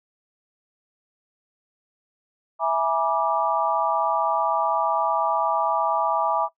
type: chord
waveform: sine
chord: E dominant seventh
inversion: none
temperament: equal with one note detuned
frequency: 659.3 / 830.6 / 966.3 / 1174.7 Hz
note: E5 / G#5 / B5 / D6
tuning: 0 / 0 / -38 / 0 cents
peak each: -25 dBFS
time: 2.59-6.49 s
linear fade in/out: 50 ms
effects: noise-tail reverb RT60 0.1 s tail -18 dB re dry